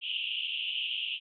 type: band-pass noise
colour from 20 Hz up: pink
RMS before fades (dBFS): -34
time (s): 0.01-1.2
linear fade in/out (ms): 50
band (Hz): 2700 to 3200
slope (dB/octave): 96
effects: none